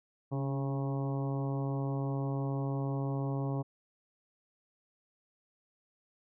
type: harmonic tone with a mistuned harmonic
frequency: 136.7 Hz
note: C#3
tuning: 24 cents flat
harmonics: 1 / 2 / 3 / 4 / 5 / 6 / 7 / 8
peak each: -32 / -38 / -42 / -44 / -46 / -48 / -49 / -50 dBFS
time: 0.31-3.63 s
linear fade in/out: 20 ms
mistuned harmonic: 2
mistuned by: +37 cents
effects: none